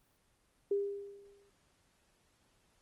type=tone with exponential decay; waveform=sine; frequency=401.5 Hz; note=G4; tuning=41 cents sharp; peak=-27 dBFS; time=0.71-1.5 s; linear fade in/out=5 ms; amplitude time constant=170 ms; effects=pink hiss -72 dBFS RMS until 2.81 s + Opus 24 kbps